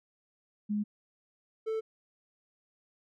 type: tone pair in turn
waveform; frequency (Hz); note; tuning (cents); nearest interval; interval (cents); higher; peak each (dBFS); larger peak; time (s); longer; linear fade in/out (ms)
sine / triangle; 208.5 / 441.8; G#3 / A4; +7 / +7; octave + minor second; 1300; second; -28; neither; 0.69-0.84 / 1.66-1.81; neither; 20
effects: none